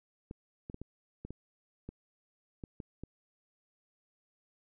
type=clicks; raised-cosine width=3 ms; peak=-29 dBFS; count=10; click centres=0.311 / 0.699 / 0.744 / 0.816 / 1.25 / 1.306 / 1.89 / 2.638 / 2.802 / 3.036 s; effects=none